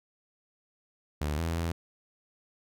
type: tone with pitch steps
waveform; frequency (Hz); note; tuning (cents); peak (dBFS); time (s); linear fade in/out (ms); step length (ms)
sawtooth; 74.5 / 82.8 / 83.7; D2 / E2 / E2; +25 / +8 / +27; -25; 1.21-1.72; 5; 170
effects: none